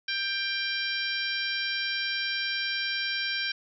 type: harmonic tone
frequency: 790 Hz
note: G5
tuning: 13 cents sharp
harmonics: 2 / 3 / 4 / 5 / 6 / 7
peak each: -32 / -34 / -35 / -36 / -37 / -37 dBFS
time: 0.08-3.52 s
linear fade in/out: 5 ms
effects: none